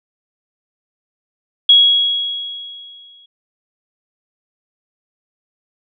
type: tone with exponential decay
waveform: sine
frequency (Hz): 3322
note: G#7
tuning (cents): 0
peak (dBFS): -4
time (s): 1.69-3.26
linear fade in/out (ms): 5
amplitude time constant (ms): 340
effects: none